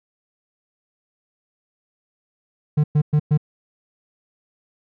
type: tone bursts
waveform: triangle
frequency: 150 Hz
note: D3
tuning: 37 cents sharp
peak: -11 dBFS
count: 4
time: 2.77-3.376 s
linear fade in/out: 10 ms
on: 69 ms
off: 110 ms
effects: none